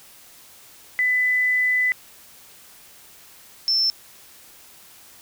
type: tone pair in turn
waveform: sine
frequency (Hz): 2000 / 5339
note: B6 / E8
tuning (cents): +21 / +21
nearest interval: octave + perfect fourth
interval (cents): 1700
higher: second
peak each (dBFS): -17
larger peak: neither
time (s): 0.99-1.92 / 3.68-3.9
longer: first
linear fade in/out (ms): 0
effects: white hiss -48 dBFS RMS until 5.21 s